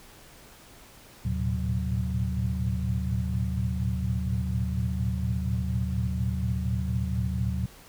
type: tone cluster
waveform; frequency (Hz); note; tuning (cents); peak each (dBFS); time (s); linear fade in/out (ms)
sine; 77.3 / 113 / 117.2 / 130.5 / 184.2; D#2 / A2 / A#2 / C3 / F#3; -11 / +47 / +10 / -4 / -7; -29 / -31 / -33 / -36 / -32; 1.25-7.66; 5
effects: pink hiss -51 dBFS RMS until 7.88 s

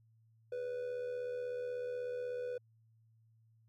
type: tone with amplitude modulation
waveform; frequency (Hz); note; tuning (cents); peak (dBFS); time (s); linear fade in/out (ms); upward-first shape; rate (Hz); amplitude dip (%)
triangle; 493.9; B4; 0; -33; 0.52-2.58; 5; sine; 76.3; 50
effects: added 112 Hz sine -65 dBFS peak until 3.68 s

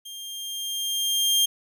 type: tone with level ramp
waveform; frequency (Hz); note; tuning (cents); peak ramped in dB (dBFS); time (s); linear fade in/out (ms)
sawtooth; 3200; G7; +35; -34 to -14; 0.05-1.46; 10
effects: none

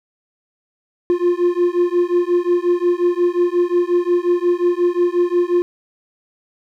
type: beating tone pair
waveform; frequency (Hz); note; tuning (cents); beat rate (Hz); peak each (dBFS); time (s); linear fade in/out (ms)
triangle; 349.2 / 354.8; F4 / F4; 0 / +27; 5.6; -15; 1.1-5.62; 0
effects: none

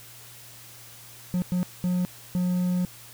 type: tone bursts at uneven times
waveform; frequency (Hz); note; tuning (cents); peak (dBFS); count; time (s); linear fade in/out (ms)
triangle; 180; F#3; -47; -20; 4; 1.34-1.42 / 1.52-1.63 / 1.84-2.05 / 2.35-2.85; 0
effects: added 118 Hz sine -53 dBFS peak until 3.13 s + white hiss -47 dBFS RMS until 3.13 s

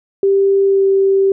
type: tone with pitch glide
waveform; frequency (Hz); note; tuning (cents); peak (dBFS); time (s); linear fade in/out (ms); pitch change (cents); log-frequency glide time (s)
sine; 393 to 389.4; G4 to G4; +4 to -12; -9; 0.23-1.32; 2; -16; 0.65-0.85
effects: none

